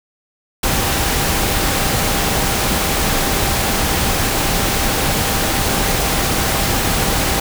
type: tone in noise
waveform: sine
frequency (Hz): 789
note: G5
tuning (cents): +11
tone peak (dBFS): -28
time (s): 0.63-7.4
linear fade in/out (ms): 5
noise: pink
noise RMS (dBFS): -17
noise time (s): 0.63-7.4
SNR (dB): -14
effects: none